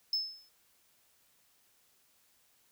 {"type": "tone with exponential decay", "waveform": "sine", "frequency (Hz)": 5230, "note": "E8", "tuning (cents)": -15, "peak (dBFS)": -24, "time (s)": [0.13, 0.49], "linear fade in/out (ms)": 2, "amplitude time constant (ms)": 77, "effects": ["tanh soft clip ceiling -26 dBFS", "white hiss -69 dBFS RMS until 2.71 s"]}